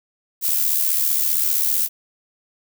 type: noise with amplitude modulation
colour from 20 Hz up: violet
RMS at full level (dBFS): -17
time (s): 0.41-1.89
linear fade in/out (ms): 50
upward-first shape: sine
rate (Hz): 75.3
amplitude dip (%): 55
effects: none